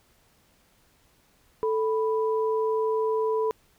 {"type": "tone pair together", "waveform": "sine", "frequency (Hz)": [440, 987.8], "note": ["A4", "B5"], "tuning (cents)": [0, 0], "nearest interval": "octave + major second", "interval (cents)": 1400, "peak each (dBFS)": [-23, -30], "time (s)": [1.63, 3.51], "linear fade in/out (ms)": 0, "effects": ["pink hiss -63 dBFS RMS until 3.78 s"]}